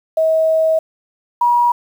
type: tone pair in turn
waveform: sine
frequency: 640 / 960.6 Hz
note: D#5 / B5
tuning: +49 / -48 cents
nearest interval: perfect fifth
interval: 703 cents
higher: second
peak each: -11 / -10 dBFS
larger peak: second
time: 0.17-0.79 / 1.41-1.72 s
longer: first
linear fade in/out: 5 ms
effects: 7-bit